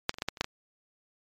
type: clicks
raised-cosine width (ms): 0.2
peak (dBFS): -6 / -28 / -22 / -13 / -11 / -28 / -8 / -17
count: 8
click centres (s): 0.094 / 0.142 / 0.185 / 0.221 / 0.286 / 0.372 / 0.41 / 0.444
effects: MP3 96 kbps